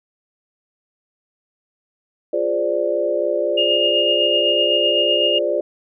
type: chord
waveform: sine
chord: D half-diminished seventh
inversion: first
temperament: equal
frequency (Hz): 349.2 / 415.3 / 523.3 / 587.3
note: F4 / Ab4 / C5 / D5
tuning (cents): 0 / 0 / 0 / 0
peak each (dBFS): -24 / -25 / -23 / -20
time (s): 2.33-5.61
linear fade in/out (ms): 5
type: tone with tremolo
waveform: sine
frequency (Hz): 2839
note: F7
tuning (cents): +28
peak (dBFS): -15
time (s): 3.57-5.39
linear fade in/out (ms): 10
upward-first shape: sine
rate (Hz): 7.9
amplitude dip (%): 35
effects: none